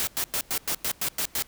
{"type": "noise bursts", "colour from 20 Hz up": "white", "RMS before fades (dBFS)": -27, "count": 9, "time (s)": [0, 1.423], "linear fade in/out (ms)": 0, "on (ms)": 71, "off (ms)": 98, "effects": ["pink hiss -54 dBFS RMS until 1.47 s"]}